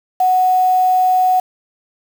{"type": "tone with quantisation", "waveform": "sine", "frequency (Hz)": 740, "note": "F#5", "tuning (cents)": 0, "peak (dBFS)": -10, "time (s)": [0.2, 1.4], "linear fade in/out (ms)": 5, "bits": 5, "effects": []}